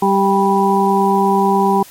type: harmonic tone with a mistuned harmonic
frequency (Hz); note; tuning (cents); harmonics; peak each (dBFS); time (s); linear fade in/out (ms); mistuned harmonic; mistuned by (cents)
196; G3; 0; 1 / 2 / 4 / 5; -16 / -16 / -16 / -16; 0.02-1.83; 5; 4; +15
effects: white hiss -40 dBFS RMS until 1.9 s + MP3 64 kbps